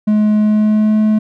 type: tone with pitch glide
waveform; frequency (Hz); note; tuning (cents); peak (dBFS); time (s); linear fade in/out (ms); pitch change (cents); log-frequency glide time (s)
triangle; 212 to 215; G#3 to A3; +36 to -40; -7; 0.07-1.19; 10; +24; 0.39-0.99
effects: none